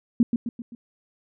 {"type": "tone with echo", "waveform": "sine", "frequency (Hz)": 235.4, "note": "A#3", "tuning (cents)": 17, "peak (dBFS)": -13, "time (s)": [0.2, 0.23], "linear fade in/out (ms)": 2, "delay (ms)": 130, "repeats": 4, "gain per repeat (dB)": -6, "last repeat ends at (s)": 0.75, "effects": []}